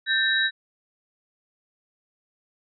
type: tone cluster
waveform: sine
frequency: 1569 / 1792 / 3855 Hz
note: G6 / A6 / B7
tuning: +1 / +31 / -43 cents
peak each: -24 dBFS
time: 0.06-0.51 s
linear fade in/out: 50 ms
effects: none